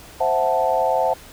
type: chord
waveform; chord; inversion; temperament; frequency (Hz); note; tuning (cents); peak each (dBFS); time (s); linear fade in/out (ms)
sine; F# half-diminished seventh; second; equal; 523.3 / 659.3 / 740 / 880; C5 / E5 / F#5 / A5; 0 / 0 / 0 / 0; -22; 0.2-1.14; 10
effects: pink hiss -43 dBFS RMS until 1.32 s